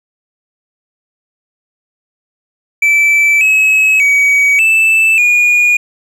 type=tone with pitch steps; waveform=triangle; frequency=2320 / 2568 / 2265 / 2640 / 2441 Hz; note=D7 / E7 / C#7 / E7 / D#7; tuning=-22 / -46 / +37 / +2 / -34 cents; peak=-5 dBFS; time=2.82-5.77 s; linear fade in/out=5 ms; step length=590 ms; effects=none